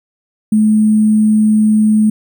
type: tone with sample-and-hold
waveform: sine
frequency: 215.2 Hz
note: A3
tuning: 38 cents flat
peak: -7 dBFS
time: 0.52-2.1 s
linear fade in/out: 5 ms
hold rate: 8820 Hz
effects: none